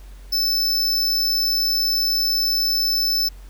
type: tone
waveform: square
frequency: 5274 Hz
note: E8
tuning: in tune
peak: -18 dBFS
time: 0.32-3.29 s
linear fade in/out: 10 ms
effects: added 46 Hz sine -37 dBFS peak until 3.49 s + pink hiss -52 dBFS RMS until 3.49 s